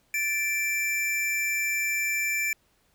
square tone pair together, 1756 / 2344 Hz, A6 / D7, -4 / -4 cents, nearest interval perfect fourth, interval 500 cents, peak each -36 / -26 dBFS, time 0.14-2.53 s, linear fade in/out 2 ms, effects pink hiss -67 dBFS RMS until 2.94 s

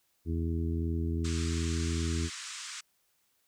harmonic tone, 82.6 Hz, E2, 4 cents sharp, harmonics 1 / 2 / 3 / 4 / 5, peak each -30 / -38 / -37 / -38 / -44 dBFS, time 0.25-2.3 s, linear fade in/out 50 ms
white band-pass noise, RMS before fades -42 dBFS, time 1.24-2.81 s, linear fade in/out 10 ms, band 1100 to 8200 Hz, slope 48 dB/octave
effects white hiss -73 dBFS RMS until 3.47 s

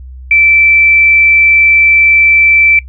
sine tone, 2329 Hz, D7, 15 cents flat, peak -4 dBFS, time 0.31-2.79 s, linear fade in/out 2 ms, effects noise-tail reverb RT60 0.1 s tail -21 dB re dry + added 64 Hz sine -26 dBFS peak until 2.88 s

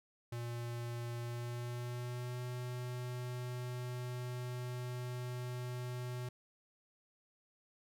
square tone with pitch glide, 118.9 to 124.09 Hz, A#2 to B2, +35 to +9 cents, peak -40 dBFS, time 0.32-6.29 s, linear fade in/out 5 ms, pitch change +74 cents, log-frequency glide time 1.21-2.41 s, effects none

